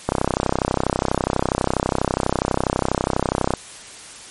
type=click train; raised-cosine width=1 ms; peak=-3 dBFS; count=112; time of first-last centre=0.09-3.537 s; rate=32.2 Hz; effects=white hiss -39 dBFS RMS until 4.3 s + MP3 48 kbps